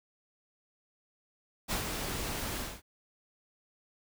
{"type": "noise with ADSR envelope", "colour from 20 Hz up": "pink", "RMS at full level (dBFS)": -31, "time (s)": [1.68, 2.82], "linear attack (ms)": 36, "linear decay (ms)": 110, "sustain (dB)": -5, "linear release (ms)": 240, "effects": []}